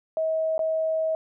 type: tone with dropouts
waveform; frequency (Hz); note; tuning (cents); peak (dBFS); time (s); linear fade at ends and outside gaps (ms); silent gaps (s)
sine; 639; D#5; +46; -22; 0.17-1.15; 1; 0.58-0.592
effects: none